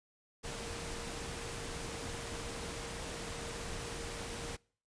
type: tone in noise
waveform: sine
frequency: 466.2 Hz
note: A#4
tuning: in tune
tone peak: -48 dBFS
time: 0.43-4.57 s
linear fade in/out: 20 ms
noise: pink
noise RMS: -42 dBFS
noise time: 0.43-4.57 s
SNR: -9 dB
effects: noise-tail reverb RT60 0.5 s tail -26 dB re dry + resampled to 22050 Hz